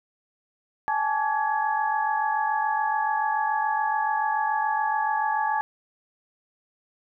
sine tone cluster, 823 / 870 / 1149 / 1675 Hz, G#5 / A5 / D6 / G#6, -16 / -20 / -38 / +14 cents, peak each -29 / -24 / -33 / -30 dBFS, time 0.88-5.61 s, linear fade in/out 0 ms, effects none

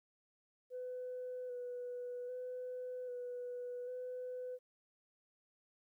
sine tone with vibrato, 497 Hz, B4, 11 cents sharp, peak -40 dBFS, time 0.7-4.59 s, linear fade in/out 50 ms, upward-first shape square, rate 0.63 Hz, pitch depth 18 cents each way, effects tanh soft clip ceiling -37 dBFS + 13-bit

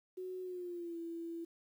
sine tone with pitch glide, 369.2 to 334.7 Hz, F#4 to E4, -4 to +26 cents, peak -40 dBFS, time 0.17-1.45 s, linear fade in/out 10 ms, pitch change -170 cents, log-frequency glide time 0.42-0.98 s, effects 11-bit

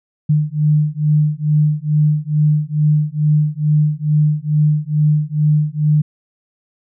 sine beating tone pair, 149.9 / 152.2 Hz, D3 / D#3, +36 / -38 cents, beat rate 2.3 Hz, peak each -15 dBFS, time 0.29-6.02 s, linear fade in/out 10 ms, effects none

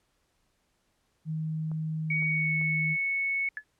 sine tone, 157.6 Hz, D#3, 23 cents sharp, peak -29 dBFS, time 1.25-2.97 s, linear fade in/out 50 ms
clicks, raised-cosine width 1 ms, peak -35 dBFS, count 3, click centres 1.716 / 2.224 / 2.614 s
sine tone with pitch glide, 2244 to 2209 Hz, C#7 to C#7, +21 to -7 cents, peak -26 dBFS, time 2.1-3.49 s, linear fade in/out 5 ms, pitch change -28 cents, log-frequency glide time 2.26-2.54 s
sine tone with exponential decay, 1715 Hz, A6, 45 cents flat, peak -28 dBFS, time 3.57-3.64 s, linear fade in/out 1 ms, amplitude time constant 15 ms
effects pink hiss -73 dBFS RMS until 3.79 s + low-pass 11000 Hz 12 dB/octave

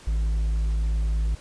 sine tone with hard clipping, 54.2 Hz, A1, 25 cents flat, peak -22 dBFS, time 0.07-1.35 s, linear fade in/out 5 ms, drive 3 dB, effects pink hiss -48 dBFS RMS until 1.4 s + resampled to 22050 Hz

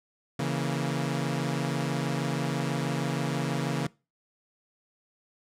sawtooth chord, A# diminished, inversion first, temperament equal, 138.59 / 164.81 / 233.1 Hz, C#3 / E3 / A#3, 0 / 0 / 0 cents, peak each -26 / -28 / -30 dBFS, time 0.39-3.87 s, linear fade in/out 5 ms, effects noise-tail reverb RT60 0.3 s tail -23 dB re dry + low-pass 10000 Hz 12 dB/octave

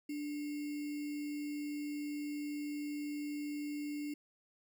sine tone with sample-and-hold, 293.7 Hz, D4, in tune, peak -37 dBFS, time 0.09-4.14 s, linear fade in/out 5 ms, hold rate 2450 Hz, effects none

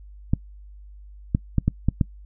clicks, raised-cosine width 5 ms, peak -6 dBFS, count 6, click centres 0.335 / 1.349 / 1.583 / 1.68 / 1.886 / 2.012 s, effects noise-tail reverb RT60 0.1 s tail -23 dB re dry + added 50 Hz sine -41 dBFS peak until 2.25 s

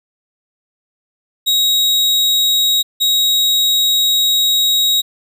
40% pulse tone pair in turn, 3800 / 3800 Hz, A#7 / A#7, +33 / +33 cents, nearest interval unison, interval 0 cents, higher neither, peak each -10 dBFS, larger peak neither, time 1.46-2.83 / 3-5.02 s, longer second, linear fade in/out 20 ms, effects none

